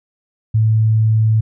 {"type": "tone", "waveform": "sine", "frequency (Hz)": 110, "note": "A2", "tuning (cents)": 0, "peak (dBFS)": -10, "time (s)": [0.54, 1.41], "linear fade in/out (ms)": 10, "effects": []}